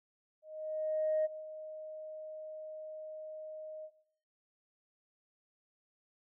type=tone with ADSR envelope; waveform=sine; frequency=622.3 Hz; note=D#5; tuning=in tune; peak=-26 dBFS; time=0.42-3.91 s; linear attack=830 ms; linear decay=25 ms; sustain=-16 dB; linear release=65 ms; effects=noise-tail reverb RT60 0.7 s tail -17 dB re dry + tanh soft clip ceiling -24 dBFS